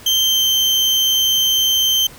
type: tone with pitch glide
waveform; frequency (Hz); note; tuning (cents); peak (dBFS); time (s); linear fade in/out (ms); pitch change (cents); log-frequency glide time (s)
35% pulse; 3136 to 3118; G7 to G7; 0 to -10; -11; 0.06-2.07; 5; -10; 0.24-0.44
effects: pink hiss -40 dBFS RMS until 2.18 s